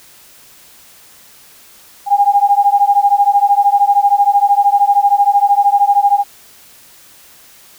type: beating tone pair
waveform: sine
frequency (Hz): 803 / 816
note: G5 / G#5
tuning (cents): +41 / -31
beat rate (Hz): 13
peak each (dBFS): -11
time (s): 2.06-6.24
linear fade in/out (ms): 50
effects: white hiss -43 dBFS RMS until 7.78 s